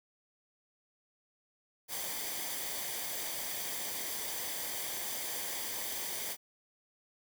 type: noise with comb filter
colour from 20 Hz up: white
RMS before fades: -38 dBFS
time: 1.88-6.37 s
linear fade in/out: 50 ms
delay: 0.74 ms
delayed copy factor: -0.55
effects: none